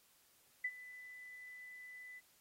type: tone with ADSR envelope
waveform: sine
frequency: 1997 Hz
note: B6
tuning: 19 cents sharp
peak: -33 dBFS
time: 0.64-2.21 s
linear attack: 8 ms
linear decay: 52 ms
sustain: -17 dB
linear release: 32 ms
effects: white hiss -70 dBFS RMS until 2.4 s + AAC 48 kbps